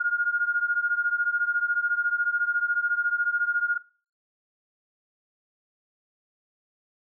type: beating tone pair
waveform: sine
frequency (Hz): 1419 / 1433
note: F6 / F6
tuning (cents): +27 / +44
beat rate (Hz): 14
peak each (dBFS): -25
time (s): 0-3.78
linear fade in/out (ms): 10
effects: noise-tail reverb RT60 0.4 s tail -21 dB re dry